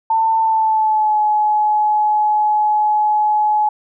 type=tone with pitch glide; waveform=sine; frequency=893 to 847.8 Hz; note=A5 to G#5; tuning=+25 to +35 cents; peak=-12 dBFS; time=0.1-3.69 s; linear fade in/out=5 ms; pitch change=-90 cents; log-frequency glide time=0.4-1.2 s; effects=none